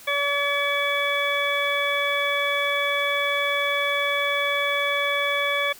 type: harmonic tone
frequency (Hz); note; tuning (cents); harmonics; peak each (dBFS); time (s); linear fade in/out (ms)
570; C#5; +48; 1 / 2 / 3 / 4 / 6; -27 / -28 / -29 / -25 / -29; 0.07-5.73; 10
effects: white hiss -46 dBFS RMS until 5.79 s